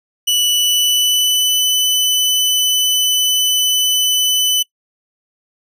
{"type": "tone with pitch glide", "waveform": "sawtooth", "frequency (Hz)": [2960, 3003], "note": ["F#7", "F#7"], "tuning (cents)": [0, 25], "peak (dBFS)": -9, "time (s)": [0.27, 4.63], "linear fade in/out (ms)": 10, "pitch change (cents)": 25, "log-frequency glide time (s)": [0.43, 1.63], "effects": ["noise-tail reverb RT60 0.1 s tail -22 dB re dry"]}